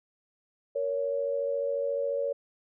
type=tone pair together; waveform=sine; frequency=466.3 / 560.5 Hz; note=A#4 / C#5; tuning=+1 / +19 cents; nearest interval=minor third; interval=318 cents; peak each=-32 / -28 dBFS; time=0.75-2.33 s; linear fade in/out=10 ms; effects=none